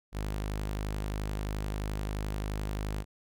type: tone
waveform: sawtooth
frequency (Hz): 51.5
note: G#1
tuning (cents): -14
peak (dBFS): -28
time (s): 0.12-3.05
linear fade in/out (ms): 50
effects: none